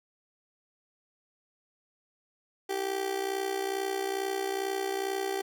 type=tone with amplitude modulation; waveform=30% pulse; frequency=389.4 Hz; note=G4; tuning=12 cents flat; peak=-24 dBFS; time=2.69-5.42 s; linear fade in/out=10 ms; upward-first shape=sine; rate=62.3 Hz; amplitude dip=70%; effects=none